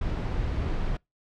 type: noise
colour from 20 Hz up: brown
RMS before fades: -28 dBFS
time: 0.01-0.97 s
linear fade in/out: 5 ms
effects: noise-tail reverb RT60 0.2 s tail -26 dB re dry + low-pass 4000 Hz 12 dB/octave